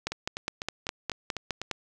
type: two click trains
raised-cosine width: 0.2 ms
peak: -12 / -16 dBFS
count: 9 / 7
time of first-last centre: 0.07-1.713 / 0.12-1.616 s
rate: 4.87 / 4.01 Hz
effects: none